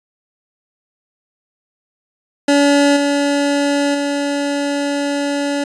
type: tone with level steps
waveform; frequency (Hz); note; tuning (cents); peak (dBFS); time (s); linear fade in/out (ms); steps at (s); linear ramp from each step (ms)
25% pulse; 285.1; C#4; +49; -6 / -10 / -13; 2.48-5.64; 5; 2.96 / 3.94; 10
effects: resampled to 22050 Hz